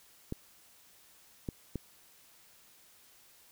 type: clicks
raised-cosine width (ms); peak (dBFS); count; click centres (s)
3; -22; 3; 0.324 / 1.488 / 1.757
effects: white hiss -61 dBFS RMS until 3.51 s